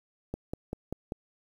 click train, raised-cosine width 2 ms, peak -20 dBFS, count 5, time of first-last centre 0.34-1.121 s, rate 5.12 Hz, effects 9-bit

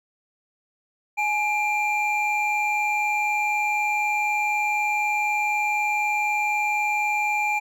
triangle tone pair together, 840 / 2376 Hz, G#5 / D7, +19 / +20 cents, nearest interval octave + tritone, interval 1801 cents, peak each -22 dBFS, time 1.17-7.6 s, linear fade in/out 20 ms, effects none

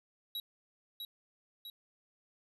square tone with echo, 3870 Hz, B7, 36 cents flat, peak -37 dBFS, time 0.35-0.4 s, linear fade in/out 2 ms, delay 650 ms, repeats 2, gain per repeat -4 dB, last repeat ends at 1.7 s, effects resampled to 32000 Hz + 13-bit

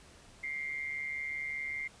sine tone with amplitude modulation, 2100 Hz, C7, 6 cents sharp, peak -32 dBFS, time 0.43-1.88 s, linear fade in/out 10 ms, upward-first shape sine, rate 145 Hz, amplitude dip 60%, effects pink hiss -57 dBFS RMS until 2 s + resampled to 22050 Hz

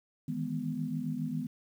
sine chord, E major seventh, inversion third, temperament equal with one note detuned, 155.56 / 162.92 / 207.7 / 246.9 Hz, D#3 / E3 / G#3 / B3, 0 / -20 / 0 / 0 cents, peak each -38 / -38 / -39 / -35 dBFS, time 0.28-1.47 s, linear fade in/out 5 ms, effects 10-bit

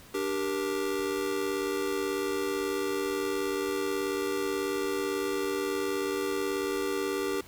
square chord, G minor, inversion second, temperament just, 294 / 392 / 470.4 Hz, D4 / G4 / Bb4, +2 / 0 / +16 cents, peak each -36 / -31 / -36 dBFS, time 0.14-7.41 s, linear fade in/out 5 ms, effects pink hiss -52 dBFS RMS until 7.47 s

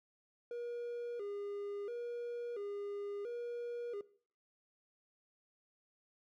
triangle tone with vibrato, 440.4 Hz, A4, 2 cents sharp, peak -38 dBFS, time 0.51-4.01 s, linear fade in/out 2 ms, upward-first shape square, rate 0.73 Hz, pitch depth 140 cents each way, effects noise-tail reverb RT60 0.5 s tail -19 dB re dry

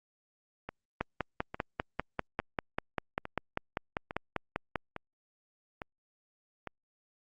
two click trains, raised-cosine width 0.5 ms, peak -15 / -23 dBFS, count 20 / 8, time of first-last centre 1.01-4.758 / 0.69-6.673 s, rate 5.07 / 1.17 Hz, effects Opus 48 kbps

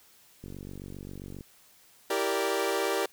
click train, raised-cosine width 3 ms, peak -29 dBFS, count 47, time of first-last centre 0.44-1.408 s, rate 47.5 Hz
sawtooth chord, E half-diminished seventh, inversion none, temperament equal with one note detuned, 329.6 / 392 / 466.2 / 581.6 Hz, E4 / G4 / Bb4 / D5, 0 / 0 / 0 / -17 cents, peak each -32 / -26 / -28 / -29 dBFS, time 2.1-3.06 s, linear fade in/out 5 ms
effects white hiss -59 dBFS RMS until 3.12 s

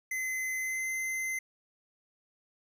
square tone with pitch glide, 2046 to 2065 Hz, C7 to C7, -39 to -23 cents, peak -32 dBFS, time 0.11-1.39 s, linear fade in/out 5 ms, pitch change +16 cents, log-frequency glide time 0.59-0.89 s, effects none

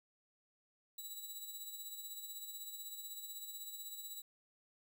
10% pulse tone with tremolo, 3915 Hz, B7, 16 cents flat, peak -36 dBFS, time 0.98-4.22 s, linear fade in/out 5 ms, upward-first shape sine, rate 16 Hz, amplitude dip 50%, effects 13-bit

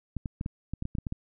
clicks, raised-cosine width 5 ms, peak -20 dBFS, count 11, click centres 0.167 / 0.258 / 0.411 / 0.461 / 0.736 / 0.824 / 0.854 / 0.952 / 0.985 / 1.068 / 1.124 s, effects none

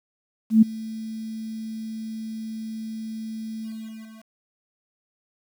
sine tone with ADSR envelope, 220.9 Hz, A3, 7 cents sharp, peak -8 dBFS, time 0.5-4.3 s, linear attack 120 ms, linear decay 12 ms, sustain -22 dB, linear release 670 ms, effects 8-bit

